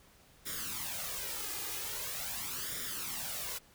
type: noise with flanger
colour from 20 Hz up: white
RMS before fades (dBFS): -39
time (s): 0.45-3.59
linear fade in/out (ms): 20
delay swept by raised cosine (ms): 0.56 to 2.46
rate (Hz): 0.43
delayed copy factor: +0.7
effects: pink hiss -62 dBFS RMS until 3.74 s